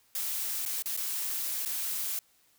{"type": "noise with dropouts", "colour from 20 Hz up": "blue", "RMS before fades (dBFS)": -33, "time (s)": [0.15, 2.19], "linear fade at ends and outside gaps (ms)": 2, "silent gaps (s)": [[0.653, 0.66], [0.823, 0.858], [0.966, 0.973], [1.651, 1.658]], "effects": ["white hiss -66 dBFS RMS until 2.58 s"]}